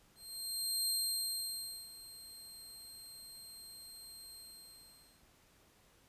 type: tone with ADSR envelope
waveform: 20% pulse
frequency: 4186 Hz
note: C8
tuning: in tune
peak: -26 dBFS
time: 0.15-5.25 s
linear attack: 730 ms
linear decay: 1000 ms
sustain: -18 dB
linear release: 910 ms
effects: pink hiss -67 dBFS RMS until 6.08 s + resampled to 32000 Hz